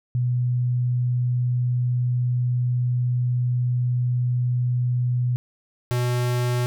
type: tone pair in turn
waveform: sine / square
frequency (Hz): 123.47 / 122.84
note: B2 / B2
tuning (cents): 0 / -9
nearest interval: unison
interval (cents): 9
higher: first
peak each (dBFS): -19 / -21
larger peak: first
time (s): 0.15-5.36 / 5.91-6.66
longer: first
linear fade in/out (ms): 0
effects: none